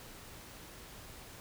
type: silence
effects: pink hiss -51 dBFS RMS until 1.4 s